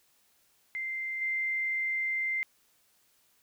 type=tone with level steps; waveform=sine; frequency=2087 Hz; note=C7; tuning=5 cents flat; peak=-32 / -28 dBFS; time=0.75-2.43 s; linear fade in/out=0 ms; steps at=1.21 s; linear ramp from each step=10 ms; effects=white hiss -68 dBFS RMS until 3.42 s